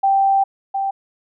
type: tone pair in turn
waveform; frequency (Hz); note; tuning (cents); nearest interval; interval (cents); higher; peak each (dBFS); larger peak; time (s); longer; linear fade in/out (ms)
sine; 783 / 783; G5 / G5; -2 / -2; unison; 0; neither; -12 / -18; first; 0.03-0.44 / 0.74-0.91; first; 10
effects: none